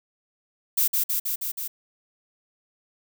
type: noise with echo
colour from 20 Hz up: violet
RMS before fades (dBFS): -21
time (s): 0.77-0.88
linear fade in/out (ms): 10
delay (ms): 160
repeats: 5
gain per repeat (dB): -2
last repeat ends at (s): 1.68
effects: none